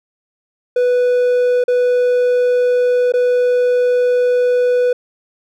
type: tone with dropouts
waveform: triangle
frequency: 493.9 Hz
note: B4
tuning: in tune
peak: -9 dBFS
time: 0.76-4.93 s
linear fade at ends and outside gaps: 5 ms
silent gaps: 1.64-1.68 / 3.122-3.137 s
effects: none